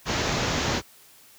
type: low-pass noise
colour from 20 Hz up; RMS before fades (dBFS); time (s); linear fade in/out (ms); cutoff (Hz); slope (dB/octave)
pink; -25; 0.05-0.82; 50; 7000; 96
effects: white hiss -53 dBFS RMS until 1.38 s + high-pass 60 Hz 12 dB/octave

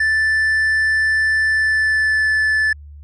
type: tone with pitch glide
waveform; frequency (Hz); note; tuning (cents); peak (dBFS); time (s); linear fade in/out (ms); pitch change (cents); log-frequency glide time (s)
triangle; 1760 to 1743.8; A6 to A6; 0 to -16; -12; 0-2.73; 5; -16; 1.47-2.27
effects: added 73 Hz sine -35 dBFS peak until 3.03 s + resampled to 24000 Hz

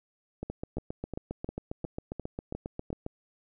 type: two click trains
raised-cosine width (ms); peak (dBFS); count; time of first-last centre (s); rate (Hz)
2; -22 / -21; 8 / 20; 0.43-2.903 / 0.5-3.064; 2.83 / 7.41
effects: none

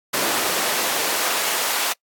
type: noise with high-pass filter sweep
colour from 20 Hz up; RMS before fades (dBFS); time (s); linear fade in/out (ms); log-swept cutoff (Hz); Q
pink; -22; 0.13-1.93; 10; 320 to 850; 0.7
effects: noise-tail reverb RT60 0.1 s tail -25 dB re dry + AAC 64 kbps

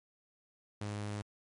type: tone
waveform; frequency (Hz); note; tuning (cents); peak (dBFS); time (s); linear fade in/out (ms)
sawtooth; 103.83; G#2; 0; -33; 0.81-1.22; 5
effects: MP3 48 kbps

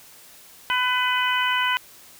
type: harmonic tone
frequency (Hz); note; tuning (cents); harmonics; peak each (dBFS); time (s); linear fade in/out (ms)
501; B4; +25; 2 / 3 / 4 / 5 / 6; -24 / -25 / -28 / -29 / -26; 0.7-1.77; 0
effects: white hiss -48 dBFS RMS until 2.19 s

